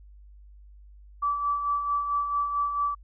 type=tone with tremolo; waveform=sine; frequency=1156 Hz; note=D6; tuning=28 cents flat; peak=-22 dBFS; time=1.22-2.95 s; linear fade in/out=10 ms; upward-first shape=sine; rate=4.5 Hz; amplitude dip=50%; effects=added 50 Hz sine -47 dBFS peak until 3.03 s